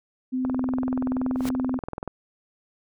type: tone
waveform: sine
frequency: 256.7 Hz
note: C4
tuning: 33 cents flat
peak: -23 dBFS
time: 0.32-1.79 s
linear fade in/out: 20 ms
type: click train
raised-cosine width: 1 ms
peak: -17 dBFS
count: 35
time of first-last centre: 0.45-2.077 s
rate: 20.9 Hz
type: noise with exponential growth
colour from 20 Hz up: pink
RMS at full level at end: -29 dBFS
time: 1.34-1.49 s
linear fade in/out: 2 ms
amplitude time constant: 31 ms
effects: none